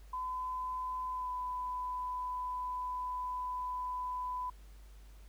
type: tone with pitch glide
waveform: sine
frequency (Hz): 1013 to 1000.2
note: B5 to B5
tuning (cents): +44 to +22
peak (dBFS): -35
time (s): 0.13-4.5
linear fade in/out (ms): 5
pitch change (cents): -22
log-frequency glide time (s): 1.13-1.3
effects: added 50 Hz sine -51 dBFS peak until 5.28 s + pink hiss -65 dBFS RMS until 5.28 s